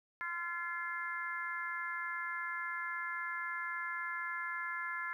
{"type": "harmonic tone with a mistuned harmonic", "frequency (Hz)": 343.6, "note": "F4", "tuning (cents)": -28, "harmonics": [3, 4, 5, 6], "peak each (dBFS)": [-44, -42, -40, -44], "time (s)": [0.21, 5.13], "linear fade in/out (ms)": 0, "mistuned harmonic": 6, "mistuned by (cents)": 30, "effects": ["12-bit"]}